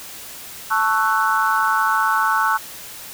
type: chord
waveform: sine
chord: F# minor seventh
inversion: first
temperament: equal with one note detuned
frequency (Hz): 880 / 1108.7 / 1318.5 / 1493.7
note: A5 / C#6 / E6 / F#6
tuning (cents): 0 / 0 / 0 / +16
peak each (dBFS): -21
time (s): 0.7-2.58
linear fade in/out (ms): 20
effects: white hiss -36 dBFS RMS until 3.13 s